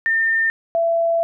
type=tone pair in turn; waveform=sine; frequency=1808 / 669.5 Hz; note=A6 / E5; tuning=+47 / +27 cents; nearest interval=octave + perfect fourth; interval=1720 cents; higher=first; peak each=-15 dBFS; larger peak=neither; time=0.06-0.5 / 0.75-1.23 s; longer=second; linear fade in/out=0 ms; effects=none